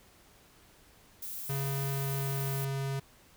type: noise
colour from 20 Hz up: violet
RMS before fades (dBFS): -40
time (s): 1.22-2.65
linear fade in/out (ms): 5
type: tone with pitch glide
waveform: square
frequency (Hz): 137.7 to 136.59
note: C#3 to C#3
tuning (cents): -11 to -25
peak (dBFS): -32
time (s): 1.49-3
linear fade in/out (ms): 10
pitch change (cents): -14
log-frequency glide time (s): 1.91-2.49
effects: pink hiss -60 dBFS RMS until 3.36 s